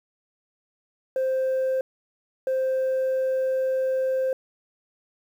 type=tone bursts at uneven times; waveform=sine; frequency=523.3 Hz; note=C5; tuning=in tune; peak=-19 dBFS; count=2; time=1.16-1.81 / 2.47-4.33 s; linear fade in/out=2 ms; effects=tanh soft clip ceiling -20 dBFS + 9-bit